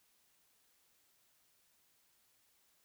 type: silence
effects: white hiss -73 dBFS RMS until 2.84 s